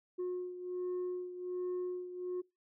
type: beating tone pair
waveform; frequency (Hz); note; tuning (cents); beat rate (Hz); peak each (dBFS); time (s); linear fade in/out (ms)
sine; 361.1 / 362.4; F#4 / F#4; -42 / -36; 1.3; -35 / -40; 0.18-2.42; 20
effects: noise-tail reverb RT60 0.2 s tail -22 dB re dry + tanh soft clip ceiling -33 dBFS